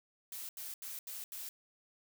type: noise bursts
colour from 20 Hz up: blue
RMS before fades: -44 dBFS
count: 5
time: 0.32-1.49 s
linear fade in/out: 2 ms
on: 170 ms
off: 80 ms
effects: none